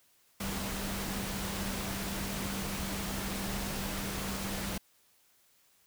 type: tone in noise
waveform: sine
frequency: 196 Hz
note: G3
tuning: in tune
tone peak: -39 dBFS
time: 0.4-4.78 s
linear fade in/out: 5 ms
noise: pink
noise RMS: -37 dBFS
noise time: 0.4-4.78 s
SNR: -5 dB
effects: white hiss -67 dBFS RMS until 5.86 s